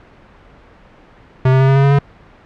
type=tone with pitch steps; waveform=square; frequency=130.1 / 131.92 / 133.76 / 135.62 / 137.52 / 139.44 / 141.38 Hz; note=C3 / C3 / C3 / C#3 / C#3 / C#3 / C#3; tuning=-9 / +15 / +39 / -38 / -13 / +11 / +34 cents; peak=-9 dBFS; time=1.45-1.989 s; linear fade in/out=5 ms; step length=77 ms; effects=pink hiss -44 dBFS RMS until 2.45 s + low-pass 2000 Hz 12 dB/octave